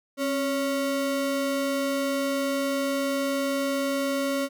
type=ring-modulated tone; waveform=square; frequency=415.3 Hz; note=G#4; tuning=in tune; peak=-22 dBFS; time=0.17-4.49 s; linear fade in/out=50 ms; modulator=145 Hz; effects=none